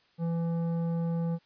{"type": "tone with tanh clipping", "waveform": "triangle", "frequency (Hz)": 167.5, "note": "E3", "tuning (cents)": 28, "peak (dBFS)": -29, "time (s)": [0.18, 1.39], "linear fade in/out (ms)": 50, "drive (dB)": 15, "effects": ["white hiss -66 dBFS RMS until 1.45 s", "resampled to 11025 Hz"]}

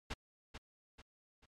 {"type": "noise with echo", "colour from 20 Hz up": "pink", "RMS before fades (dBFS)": -39, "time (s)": [0.1, 0.14], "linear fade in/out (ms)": 10, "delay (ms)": 440, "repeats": 3, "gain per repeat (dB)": -8, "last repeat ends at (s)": 1.46, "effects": ["low-pass 5000 Hz 12 dB/octave", "MP3 96 kbps"]}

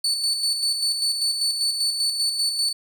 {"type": "tone with tremolo", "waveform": "35% pulse", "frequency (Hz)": 4483, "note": "C#8", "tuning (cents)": 19, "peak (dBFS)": -18, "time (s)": [0.04, 2.73], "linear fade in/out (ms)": 5, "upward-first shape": "square", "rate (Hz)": 5.1, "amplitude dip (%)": 45, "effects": []}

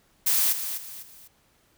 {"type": "noise with echo", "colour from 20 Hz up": "blue", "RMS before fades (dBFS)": -22, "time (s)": [0.26, 0.53], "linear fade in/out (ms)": 10, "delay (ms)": 250, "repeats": 3, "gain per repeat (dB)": -9, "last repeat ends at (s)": 1.28, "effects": ["pink hiss -64 dBFS RMS until 1.77 s"]}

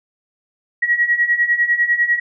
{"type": "beating tone pair", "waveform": "sine", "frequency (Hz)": [1904, 1914], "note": ["A#6", "A#6"], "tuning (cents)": [36, 45], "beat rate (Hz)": 10, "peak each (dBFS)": [-19, -15], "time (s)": [0.82, 2.2], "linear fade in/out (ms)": 10, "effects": []}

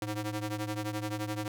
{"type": "ring-modulated tone", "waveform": "sawtooth", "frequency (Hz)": 211.6, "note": "G#3", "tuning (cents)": 33, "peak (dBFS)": -26, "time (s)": [0.02, 1.48], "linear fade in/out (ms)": 2, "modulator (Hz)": 100, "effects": []}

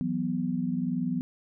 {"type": "chord", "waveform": "sine", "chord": "E suspended second", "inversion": "none", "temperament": "just", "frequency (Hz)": [164.81, 185.42, 247.2], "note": ["E3", "F#3", "B3"], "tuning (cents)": [0, 4, 2], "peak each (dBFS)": [-33, -31, -29], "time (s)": [0.01, 1.21], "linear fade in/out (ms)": 0, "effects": []}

